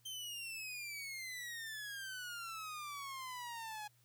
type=exponential sweep; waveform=sawtooth; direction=down; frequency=3136 to 830.6 Hz; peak=-40 dBFS; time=0.05-3.88 s; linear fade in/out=10 ms; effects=added 120 Hz sine -70 dBFS peak until 4.04 s + white hiss -73 dBFS RMS until 4.04 s